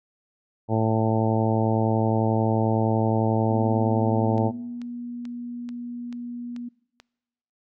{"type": "harmonic tone", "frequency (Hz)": 111, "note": "A2", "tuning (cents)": 16, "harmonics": [1, 2, 3, 4, 5, 6, 7, 8], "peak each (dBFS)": [-23, -26, -28, -29, -30, -31, -31, -32], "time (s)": [0.68, 4.52], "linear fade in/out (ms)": 50}
{"type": "tone", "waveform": "sine", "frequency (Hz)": 240.9, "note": "B3", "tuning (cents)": -43, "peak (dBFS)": -31, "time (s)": [3.5, 6.69], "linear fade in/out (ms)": 10}
{"type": "click train", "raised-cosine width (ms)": 0.2, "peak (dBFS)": -28, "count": 7, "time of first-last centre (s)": [4.38, 7], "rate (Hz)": 2.29}
{"effects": ["noise-tail reverb RT60 1.0 s tail -24 dB re dry"]}